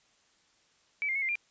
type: tone with pitch steps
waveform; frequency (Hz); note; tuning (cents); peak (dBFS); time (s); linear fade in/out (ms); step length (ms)
sine; 2298 / 2114 / 2198 / 2095 / 2390; D7 / C7 / C#7 / C7 / D7; -38 / +17 / -15 / +2 / +30; -28; 1.02-1.355; 0; 67
effects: white hiss -67 dBFS RMS until 1.5 s + resampled to 16000 Hz